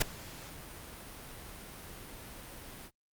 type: noise with ADSR envelope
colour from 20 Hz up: pink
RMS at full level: -23 dBFS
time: 0-2.91 s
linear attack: 16 ms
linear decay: 8 ms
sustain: -24 dB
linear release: 54 ms
effects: Opus 48 kbps